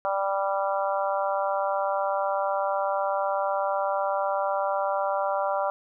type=harmonic tone; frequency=196 Hz; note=G3; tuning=in tune; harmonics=3 / 4 / 5 / 6 / 7; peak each=-27 / -29 / -31 / -33 / -34 dBFS; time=0.05-5.7 s; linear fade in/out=0 ms; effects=none